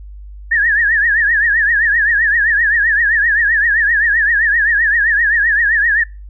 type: tone with vibrato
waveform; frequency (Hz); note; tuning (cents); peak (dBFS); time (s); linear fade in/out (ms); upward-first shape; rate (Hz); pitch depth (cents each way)
sine; 1755; A6; -5; -10; 0.51-6.04; 10; triangle; 7.7; 160
effects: noise-tail reverb RT60 0.3 s tail -26 dB re dry + added 50 Hz sine -30 dBFS peak until 6.29 s